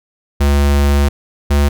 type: tone pair in turn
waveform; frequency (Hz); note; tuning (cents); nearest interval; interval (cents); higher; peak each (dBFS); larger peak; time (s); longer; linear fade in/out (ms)
square; 71 / 71.66; C#2 / D2; +42 / -42; unison; 16; second; -10; neither; 0.4-1.09 / 1.5-1.69; first; 10
effects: none